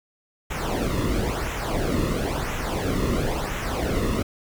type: noise with flanger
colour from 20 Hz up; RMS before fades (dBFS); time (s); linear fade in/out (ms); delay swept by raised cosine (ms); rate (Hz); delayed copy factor
brown; -25; 0.5-4.23; 10; 0.21 to 1.31; 0.98; -0.7
effects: none